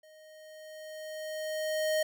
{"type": "tone with level ramp", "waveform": "square", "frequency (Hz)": 622.3, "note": "D#5", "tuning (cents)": 0, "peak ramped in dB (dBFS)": [-55, -26], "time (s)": [0.03, 2.03], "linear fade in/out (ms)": 5, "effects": []}